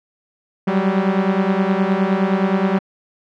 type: beating tone pair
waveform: sawtooth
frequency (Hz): 187.6 / 197.2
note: F#3 / G3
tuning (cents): +24 / +11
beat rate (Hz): 9.6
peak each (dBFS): -14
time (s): 0.67-2.79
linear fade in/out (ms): 10
effects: low-pass 2000 Hz 12 dB/octave

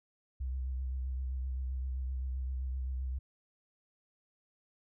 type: tone with vibrato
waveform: sine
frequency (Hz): 64.6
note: C2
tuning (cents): -21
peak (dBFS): -33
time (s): 0.4-3.19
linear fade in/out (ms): 10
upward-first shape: triangle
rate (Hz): 7.7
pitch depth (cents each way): 46
effects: none

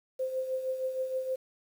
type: tone with tremolo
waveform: sine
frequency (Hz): 520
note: C5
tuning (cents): -11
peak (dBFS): -27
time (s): 0.19-1.36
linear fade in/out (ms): 10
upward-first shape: triangle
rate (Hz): 6.4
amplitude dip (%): 65
effects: 9-bit

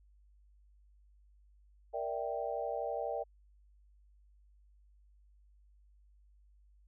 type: chord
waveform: sine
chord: E half-diminished seventh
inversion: second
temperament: equal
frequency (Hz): 466.2 / 587.3 / 659.3 / 784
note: Bb4 / D5 / E5 / G5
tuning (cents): 0 / 0 / 0 / 0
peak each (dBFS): -40 / -39 / -40 / -40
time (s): 1.93-3.24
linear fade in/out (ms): 20
effects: added 50 Hz sine -61 dBFS peak until 6.87 s

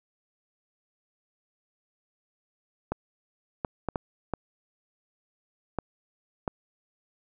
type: clicks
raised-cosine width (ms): 1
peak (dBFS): -14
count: 7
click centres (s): 2.92 / 3.648 / 3.887 / 3.958 / 4.337 / 5.787 / 6.478
effects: none

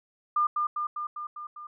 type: tone with echo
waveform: sine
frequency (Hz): 1204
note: D6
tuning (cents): +43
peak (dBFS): -21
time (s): 0.36-0.47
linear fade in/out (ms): 5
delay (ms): 200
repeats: 6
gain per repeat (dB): -3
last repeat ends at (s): 1.67
effects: none

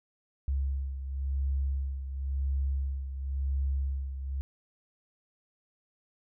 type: beating tone pair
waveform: sine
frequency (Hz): 67.9 / 68.85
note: C#2 / C#2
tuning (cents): -35 / -11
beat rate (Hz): 0.95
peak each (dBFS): -29 / -36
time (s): 0.48-4.41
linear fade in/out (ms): 0
effects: none

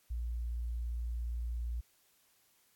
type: tone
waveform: sine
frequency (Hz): 58.7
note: A#1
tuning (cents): +13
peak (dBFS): -34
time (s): 0.1-1.81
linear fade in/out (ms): 10
effects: white hiss -70 dBFS RMS until 2.75 s + AAC 64 kbps

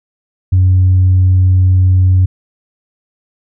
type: tone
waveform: sine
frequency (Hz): 92.5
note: F#2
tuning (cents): 0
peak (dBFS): -4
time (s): 0.52-2.26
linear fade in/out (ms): 10
effects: tanh soft clip ceiling -3 dBFS

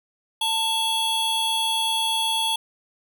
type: tone pair together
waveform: square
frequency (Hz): 890 / 3353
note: A5 / G#7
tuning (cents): +20 / +16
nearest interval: octave + major seventh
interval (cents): 2296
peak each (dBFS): -27 / -23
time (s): 0.41-2.56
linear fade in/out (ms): 5
effects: none

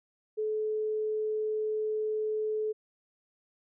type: tone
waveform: sine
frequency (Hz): 430.8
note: A4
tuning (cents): -37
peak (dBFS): -28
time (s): 0.37-2.73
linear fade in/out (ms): 20
effects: none

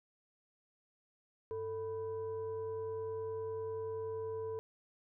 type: tone with frequency modulation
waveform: sine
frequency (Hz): 444.9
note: A4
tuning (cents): +19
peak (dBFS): -37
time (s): 1.51-4.59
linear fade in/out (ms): 0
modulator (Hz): 544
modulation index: 0.45
effects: none

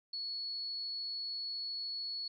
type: tone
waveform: sine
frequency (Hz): 4387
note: C#8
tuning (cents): -19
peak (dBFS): -37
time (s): 0.13-2.28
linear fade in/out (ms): 5
effects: none

